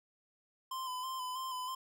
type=tone with vibrato; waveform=square; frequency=1026 Hz; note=C6; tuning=34 cents flat; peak=-38 dBFS; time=0.71-1.75 s; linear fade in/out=5 ms; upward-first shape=square; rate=3.1 Hz; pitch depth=31 cents each way; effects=none